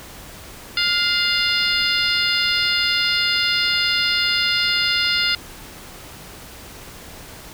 harmonic tone with a mistuned harmonic, 707 Hz, F5, 21 cents sharp, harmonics 2 / 3 / 4 / 5 / 6 / 7, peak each -24 / -24 / -24 / -24 / -24 / -24 dBFS, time 0.77-5.35 s, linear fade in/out 2 ms, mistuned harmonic 3, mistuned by -35 cents, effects pink hiss -39 dBFS RMS until 7.53 s

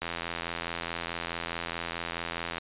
click train, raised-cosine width 0.3 ms, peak -16 dBFS, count 218, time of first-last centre 0.02-2.582 s, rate 84.7 Hz, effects resampled to 8000 Hz

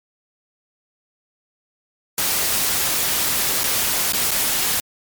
white noise with dropouts, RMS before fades -20 dBFS, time 2.18-4.8 s, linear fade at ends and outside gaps 1 ms, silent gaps 3.634-3.64 / 4.123-4.133 / 4.309-4.315 s, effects MP3 96 kbps

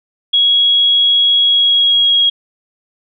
sine tone with pitch glide, 3322 to 3293 Hz, G#7 to G#7, 0 to -15 cents, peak -8 dBFS, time 0.33-2.3 s, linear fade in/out 10 ms, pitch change -15 cents, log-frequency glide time 1.4-2.17 s, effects none

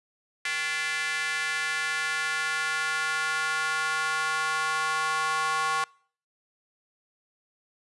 square tone with high-pass filter sweep, 157.2 Hz, D#3, 18 cents sharp, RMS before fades -28 dBFS, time 0.45-5.84 s, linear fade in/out 2 ms, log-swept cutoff 1900 to 1100 Hz, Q 3, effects noise-tail reverb RT60 0.5 s tail -26 dB re dry + resampled to 24000 Hz

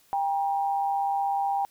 sine tone pair together, 794.8 / 951 Hz, G5 / A#5, +24 / +34 cents, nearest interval minor third, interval 310 cents, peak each -24 / -32 dBFS, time 0.13-1.65 s, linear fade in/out 0 ms, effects white hiss -61 dBFS RMS until 1.7 s

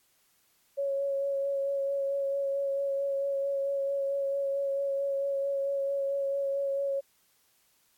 sine tone with vibrato, 554 Hz, C#5, 1 cent flat, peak -27 dBFS, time 0.77-7.01 s, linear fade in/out 20 ms, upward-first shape sine, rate 4.5 Hz, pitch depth 15 cents each way, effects white hiss -68 dBFS RMS until 7.97 s + AAC 64 kbps

